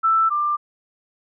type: tone pair in turn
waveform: sine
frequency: 1325 / 1188.3 Hz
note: E6 / D6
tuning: +9 / +20 cents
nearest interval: major second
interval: 189 cents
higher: first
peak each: -14 / -18 dBFS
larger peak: first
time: 0.03-0.3 / 0.3-0.57 s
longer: neither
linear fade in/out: 20 ms
effects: none